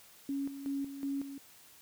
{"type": "tone with tremolo", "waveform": "sine", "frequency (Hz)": 277.2, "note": "C#4", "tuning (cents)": 0, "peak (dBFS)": -32, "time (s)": [0.29, 1.38], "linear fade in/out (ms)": 2, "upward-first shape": "square", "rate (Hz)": 2.7, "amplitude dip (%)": 65, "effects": ["white hiss -58 dBFS RMS until 1.81 s"]}